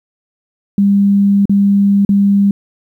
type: tone with dropouts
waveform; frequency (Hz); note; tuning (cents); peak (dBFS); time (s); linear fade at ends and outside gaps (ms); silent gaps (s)
sine; 200; G3; +35; -7; 0.78-2.51; 2; 1.455-1.495 / 2.05-2.091
effects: 8-bit